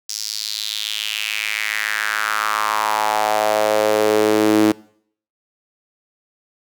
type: tone with high-pass filter sweep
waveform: sawtooth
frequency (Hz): 107.1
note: A2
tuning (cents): -46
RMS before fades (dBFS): -19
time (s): 0.09-4.72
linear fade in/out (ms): 5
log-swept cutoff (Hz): 5500 to 300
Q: 3.8
effects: noise-tail reverb RT60 0.6 s tail -22 dB re dry